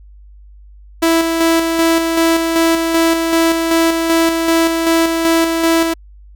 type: tone with tremolo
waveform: sawtooth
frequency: 329.6 Hz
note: E4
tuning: in tune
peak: -6 dBFS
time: 1.02-5.94 s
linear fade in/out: 10 ms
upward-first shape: square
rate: 2.6 Hz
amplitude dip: 40%
effects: added 50 Hz sine -37 dBFS peak until 6.35 s